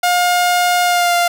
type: tone with pitch glide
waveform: sawtooth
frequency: 712 to 697.3 Hz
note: F5 to F5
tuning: +33 to -3 cents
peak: -8 dBFS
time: 0.03-1.28 s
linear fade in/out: 5 ms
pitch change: -36 cents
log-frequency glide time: 0.84-1.15 s
effects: none